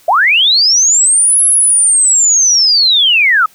sine linear two-way sweep, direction up then down, 601 to 11000 to 1219 Hz, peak -6 dBFS, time 0.08-3.46 s, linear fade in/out 5 ms, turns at 1.45 s, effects white hiss -46 dBFS RMS until 3.54 s

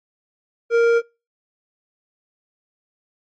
triangle tone with hard clipping, 466.2 Hz, A#4, in tune, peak -14 dBFS, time 0.7-1.02 s, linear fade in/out 50 ms, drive 12 dB, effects noise-tail reverb RT60 0.3 s tail -26 dB re dry + MP3 32 kbps

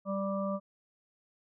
harmonic tone, 196 Hz, G3, in tune, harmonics 1 / 3 / 5 / 6, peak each -33 / -34 / -47 / -39 dBFS, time 0.05-0.6 s, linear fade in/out 50 ms, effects none

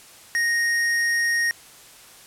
sine tone with hard clipping, 1864.7 Hz, A#6, in tune, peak -21 dBFS, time 0.35-1.51 s, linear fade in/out 0 ms, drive 13 dB, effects white hiss -47 dBFS RMS until 2.26 s + low-pass 12000 Hz 12 dB/octave

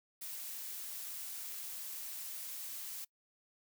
blue noise, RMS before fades -44 dBFS, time 0.21-3.05 s, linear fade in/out 10 ms, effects noise-tail reverb RT60 0.1 s tail -24 dB re dry

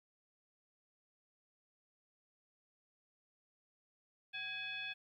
sine tone with frequency modulation, 2536 Hz, D#7, 32 cents sharp, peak -40 dBFS, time 4.33-4.94 s, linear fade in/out 20 ms, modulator 889 Hz, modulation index 1.1, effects 13-bit

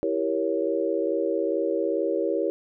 sine chord, E diminished seventh, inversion none, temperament equal with one note detuned, 329.6 / 392 / 469.9 / 554.4 Hz, E4 / G4 / Bb4 / Db5, 0 / 0 / +14 / 0 cents, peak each -28 dBFS, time 0.03-2.5 s, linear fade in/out 0 ms, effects none

